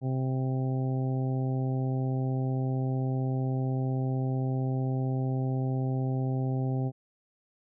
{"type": "harmonic tone", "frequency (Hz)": 130.81, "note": "C3", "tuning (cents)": 0, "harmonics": [1, 2, 3, 4, 5, 6], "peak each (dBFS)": [-27, -34, -39, -43, -44, -43], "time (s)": [0.01, 6.92], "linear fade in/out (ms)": 50, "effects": []}